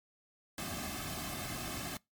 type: noise with comb filter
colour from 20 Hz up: pink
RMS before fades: -40 dBFS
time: 0.58-1.97 s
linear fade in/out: 2 ms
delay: 2.1 ms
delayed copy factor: -0.8
effects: noise-tail reverb RT60 0.2 s tail -24 dB re dry + MP3 96 kbps